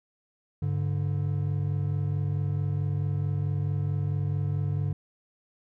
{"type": "tone pair together", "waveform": "triangle", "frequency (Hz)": [100.64, 145.2], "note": ["G2", "D3"], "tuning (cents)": [46, -19], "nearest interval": "tritone", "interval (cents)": 635, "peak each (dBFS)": -26, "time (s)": [0.62, 4.93], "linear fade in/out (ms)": 5, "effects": []}